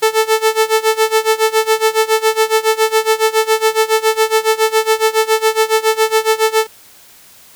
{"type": "tone with tremolo", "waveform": "sawtooth", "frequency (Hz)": 440, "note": "A4", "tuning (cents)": 0, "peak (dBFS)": -4, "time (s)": [0.02, 6.67], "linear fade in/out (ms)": 10, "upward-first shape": "sine", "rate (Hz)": 7.2, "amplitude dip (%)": 90, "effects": ["white hiss -43 dBFS RMS until 7.55 s"]}